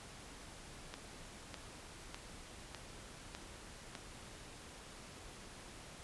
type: click train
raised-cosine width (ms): 0.2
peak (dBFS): -27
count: 6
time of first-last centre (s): 0.94-3.952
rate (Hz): 1.66
effects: pink hiss -53 dBFS RMS until 6.03 s + resampled to 24000 Hz